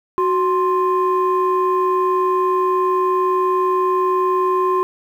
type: tone pair together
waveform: sine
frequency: 370.9 / 1050 Hz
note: F#4 / C6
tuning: +4 / +6 cents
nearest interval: octave + tritone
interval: 1802 cents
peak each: -16 dBFS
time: 0.18-4.83 s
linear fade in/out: 0 ms
effects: tanh soft clip ceiling -9 dBFS + 8-bit